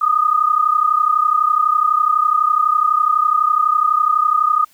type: tone pair together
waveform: sine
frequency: 1217 / 1249 Hz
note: D#6 / D#6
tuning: -39 / +6 cents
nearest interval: unison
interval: 45 cents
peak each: -15 dBFS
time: 0.01-4.65 s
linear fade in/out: 10 ms
effects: white hiss -53 dBFS RMS until 4.73 s